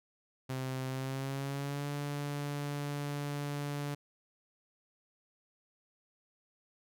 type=tone with pitch glide; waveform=sawtooth; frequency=130.81 to 144.31 Hz; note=C3 to D3; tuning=0 to -30 cents; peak=-31 dBFS; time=0.49-3.95 s; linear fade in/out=10 ms; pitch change=+170 cents; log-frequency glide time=0.88-1.89 s; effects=none